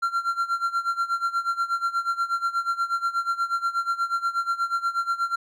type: tone with tremolo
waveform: triangle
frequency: 1373 Hz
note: F6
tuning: 30 cents flat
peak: -18 dBFS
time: 0.02-5.36 s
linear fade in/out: 10 ms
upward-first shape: sine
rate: 8.3 Hz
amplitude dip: 85%
effects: none